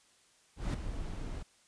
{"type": "noise with ADSR envelope", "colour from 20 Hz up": "brown", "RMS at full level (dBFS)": -29, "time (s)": [0.56, 1.43], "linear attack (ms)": 180, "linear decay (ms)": 6, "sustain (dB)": -10, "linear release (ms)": 10, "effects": ["white hiss -66 dBFS RMS until 1.67 s", "resampled to 22050 Hz"]}